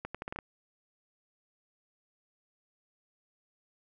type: accelerating click train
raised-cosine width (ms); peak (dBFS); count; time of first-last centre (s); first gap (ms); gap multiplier
0.5; -22; 7; 0.05-0.388; 96; 0.78
effects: none

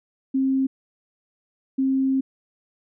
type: tone bursts at uneven times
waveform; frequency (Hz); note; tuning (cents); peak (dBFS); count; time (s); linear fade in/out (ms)
sine; 266.5; C4; +32; -18; 2; 0.34-0.67 / 1.78-2.21; 10
effects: none

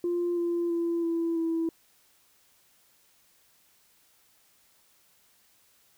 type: tone with pitch steps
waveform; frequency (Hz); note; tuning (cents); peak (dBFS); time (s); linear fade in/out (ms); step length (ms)
sine; 348.5 / 343.5 / 338.6 / 333.7 / 328.9; F4 / F4 / E4 / E4 / E4; -4 / -29 / +46 / +21 / -4; -24; 0.04-1.69; 2; 330
effects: tanh soft clip ceiling -22 dBFS + white hiss -64 dBFS RMS until 5.97 s

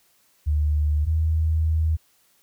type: tone pair in turn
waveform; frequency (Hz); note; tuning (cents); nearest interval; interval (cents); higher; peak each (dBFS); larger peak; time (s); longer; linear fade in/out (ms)
sine; 75 / 79.46; D2 / D#2; +37 / +37; minor second; 100; second; -18; neither; 0.46-1.06 / 1.06-1.97; second; 20
effects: white hiss -62 dBFS RMS until 2.42 s

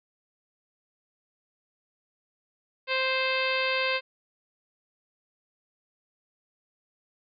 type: harmonic tone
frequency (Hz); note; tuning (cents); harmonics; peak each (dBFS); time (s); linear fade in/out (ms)
523.3; C5; 0; 1 / 2 / 3 / 4 / 5 / 6 / 7 / 8 / 9; -30 / -33 / -33 / -32 / -30 / -37 / -37 / -39 / -39; 2.87-4.01; 50
effects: none

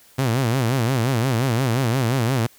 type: tone with vibrato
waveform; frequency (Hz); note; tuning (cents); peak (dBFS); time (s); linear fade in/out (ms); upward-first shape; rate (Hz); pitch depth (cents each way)
sawtooth; 123.47; B2; 0; -14; 0.18-2.47; 10; sine; 5.7; 180
effects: white hiss -52 dBFS RMS until 2.58 s

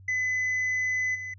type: tone with level steps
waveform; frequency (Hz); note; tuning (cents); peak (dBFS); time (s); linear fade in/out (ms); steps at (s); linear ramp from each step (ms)
triangle; 2013; B6; +33; -23 / -32; 0.08-1.34; 5; 1.14; 20
effects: added 95 Hz sine -47 dBFS peak until 1.38 s + resampled to 16000 Hz

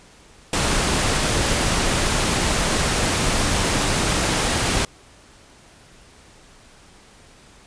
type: noise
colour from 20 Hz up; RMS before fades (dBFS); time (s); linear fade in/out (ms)
pink; -20; 0.53-4.85; 2
effects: pink hiss -49 dBFS RMS until 7.66 s + resampled to 22050 Hz

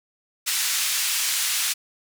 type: band-pass noise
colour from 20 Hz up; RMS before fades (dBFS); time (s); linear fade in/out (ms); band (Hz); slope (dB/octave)
white; -24; 0.46-1.74; 20; 1800 to 10000; 12
effects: none

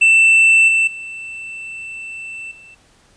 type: tone with level steps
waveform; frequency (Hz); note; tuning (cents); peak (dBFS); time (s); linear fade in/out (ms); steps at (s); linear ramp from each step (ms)
triangle; 2668; E7; +20; -6 / -10 / -26 / -38; 0.01-2.75; 10; 0.68 / 0.87 / 2.51; 5
effects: pink hiss -53 dBFS RMS until 3.16 s + resampled to 22050 Hz

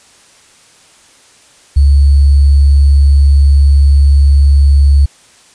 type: tone with sample-and-hold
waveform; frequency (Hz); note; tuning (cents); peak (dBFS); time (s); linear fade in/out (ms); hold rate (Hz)
sine; 70.2; C#2; +22; -3; 1.76-5.06; 10; 4410
effects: white hiss -44 dBFS RMS until 5.54 s + resampled to 22050 Hz

